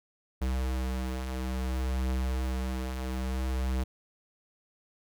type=beating tone pair; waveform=square; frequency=63.8 / 64.39 Hz; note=C2 / C2; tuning=-43 / -27 cents; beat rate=0.59 Hz; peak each=-39 / -30 dBFS; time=0.41-3.84 s; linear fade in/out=10 ms; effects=none